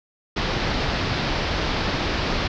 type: low-pass noise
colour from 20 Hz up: pink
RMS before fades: -24 dBFS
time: 0.36-2.48 s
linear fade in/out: 10 ms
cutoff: 5200 Hz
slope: 48 dB/octave
effects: none